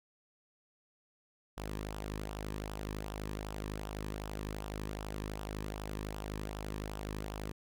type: tone with flanger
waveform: sawtooth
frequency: 51.91 Hz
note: G#1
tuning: in tune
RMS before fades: -41 dBFS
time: 1.57-7.52 s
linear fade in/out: 10 ms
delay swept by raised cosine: 0.45 to 1.45 ms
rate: 2.6 Hz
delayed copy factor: -0.5
effects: none